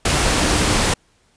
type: tone in noise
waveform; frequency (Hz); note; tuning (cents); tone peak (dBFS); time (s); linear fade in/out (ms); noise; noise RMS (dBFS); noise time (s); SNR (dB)
sine; 301.3; D4; +44; -26; 0.34-0.79; 5; pink; -17; 0.05-0.94; -12
effects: pink hiss -59 dBFS RMS until 1.36 s + resampled to 22050 Hz